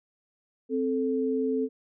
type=tone pair together; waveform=sine; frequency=261.6 / 438.6 Hz; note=C4 / A4; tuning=0 / -6 cents; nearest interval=major sixth; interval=894 cents; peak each=-27 dBFS; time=0.69-1.69 s; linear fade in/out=50 ms; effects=none